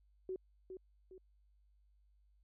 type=tone with echo; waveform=sine; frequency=374 Hz; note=F#4; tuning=19 cents sharp; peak=-38 dBFS; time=0.29-0.36 s; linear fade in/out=2 ms; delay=410 ms; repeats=2; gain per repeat=-7 dB; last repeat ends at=1.18 s; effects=added 50 Hz sine -67 dBFS peak until 2.43 s

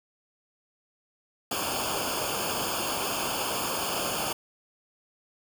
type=noise with comb filter; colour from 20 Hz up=pink; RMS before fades=-30 dBFS; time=1.51-4.33 s; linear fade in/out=5 ms; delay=0.51 ms; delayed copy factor=-1; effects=none

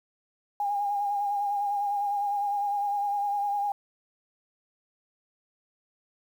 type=tone with vibrato; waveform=sine; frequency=813 Hz; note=G#5; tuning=37 cents flat; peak=-25 dBFS; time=0.6-3.72 s; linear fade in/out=2 ms; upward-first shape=sine; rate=9.9 Hz; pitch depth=32 cents each way; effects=9-bit

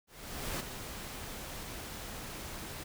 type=noise with ADSR envelope; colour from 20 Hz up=pink; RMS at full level=-36 dBFS; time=0.07-2.84 s; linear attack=530 ms; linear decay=9 ms; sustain=-7 dB; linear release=11 ms; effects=none

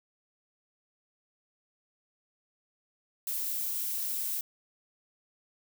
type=noise; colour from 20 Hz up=violet; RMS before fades=-33 dBFS; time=3.27-4.41 s; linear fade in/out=2 ms; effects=none

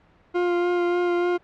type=tone with vibrato; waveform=40% pulse; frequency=351.5 Hz; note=F4; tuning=11 cents sharp; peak=-19 dBFS; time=0.34-1.38 s; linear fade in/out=20 ms; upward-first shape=sine; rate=3.4 Hz; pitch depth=14 cents each way; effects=pink hiss -57 dBFS RMS until 1.43 s + low-pass 2000 Hz 12 dB/octave

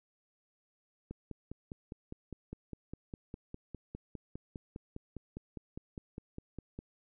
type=click train; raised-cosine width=3 ms; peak=-29 dBFS; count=29; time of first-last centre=1.11-6.79 s; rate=4.93 Hz; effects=none

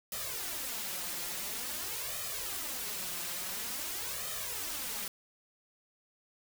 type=noise with flanger; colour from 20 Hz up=white; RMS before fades=-38 dBFS; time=0.12-5.08 s; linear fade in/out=2 ms; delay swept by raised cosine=1.6 to 5.8 ms; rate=0.48 Hz; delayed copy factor=+0.8; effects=none

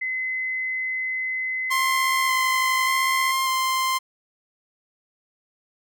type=tone; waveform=sine; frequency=2040 Hz; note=C7; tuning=44 cents flat; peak=-24 dBFS; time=0.01-3.32 s; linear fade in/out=10 ms
type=tone with vibrato; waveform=sawtooth; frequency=1052 Hz; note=C6; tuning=9 cents sharp; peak=-17 dBFS; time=1.7-3.99 s; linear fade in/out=20 ms; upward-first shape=square; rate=0.85 Hz; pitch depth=10 cents each way
effects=none

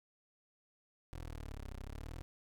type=exponential two-way sweep; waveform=20% pulse; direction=down then up; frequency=42.87 to 32 to 42.87 Hz; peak=-39 dBFS; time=1.13-2.22 s; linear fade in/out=0 ms; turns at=1.77 s; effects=none

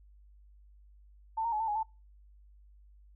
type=tone with pitch steps; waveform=sine; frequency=891 / 927 / 852 / 896 / 834 / 884 Hz; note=A5 / A#5 / G#5 / A5 / G#5 / A5; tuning=+22 / -10 / +44 / +31 / +7 / +8 cents; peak=-29 dBFS; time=1.37-1.832 s; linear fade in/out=10 ms; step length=77 ms; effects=noise-tail reverb RT60 0.3 s tail -25 dB re dry + added 50 Hz sine -55 dBFS peak until 3.15 s

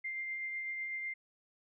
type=tone with tremolo; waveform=sine; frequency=2098 Hz; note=C7; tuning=4 cents sharp; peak=-35 dBFS; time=0.04-1.14 s; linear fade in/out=10 ms; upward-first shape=triangle; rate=8 Hz; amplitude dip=30%; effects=none

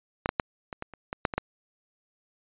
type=clicks; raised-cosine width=0.5 ms; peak=-9 / -9 / -8 / -21 / -19 / -28 / -17 / -7 / -17 / -10 dBFS; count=10; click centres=0.259 / 0.291 / 0.398 / 0.728 / 0.824 / 0.937 / 1.129 / 1.252 / 1.338 / 1.38 s; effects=resampled to 8000 Hz

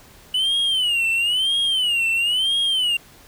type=tone with vibrato; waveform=triangle; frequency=2960 Hz; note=F#7; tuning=in tune; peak=-16 dBFS; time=0.34-2.97 s; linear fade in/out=5 ms; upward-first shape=sine; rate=1 Hz; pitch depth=170 cents each way; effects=pink hiss -48 dBFS RMS until 3.27 s

